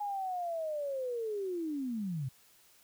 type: linear sweep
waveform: sine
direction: down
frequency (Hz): 834 to 122.2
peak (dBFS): -33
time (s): 0-2.29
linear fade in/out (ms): 10
effects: white hiss -63 dBFS RMS until 2.83 s